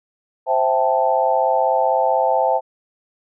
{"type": "chord", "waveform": "sine", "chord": "A minor seventh", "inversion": "first", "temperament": "equal", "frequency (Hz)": [523.3, 659.3, 784, 880], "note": ["C5", "E5", "G5", "A5"], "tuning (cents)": [0, 0, 0, 0], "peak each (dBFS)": -20, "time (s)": [0.46, 2.61], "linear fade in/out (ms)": 50, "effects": []}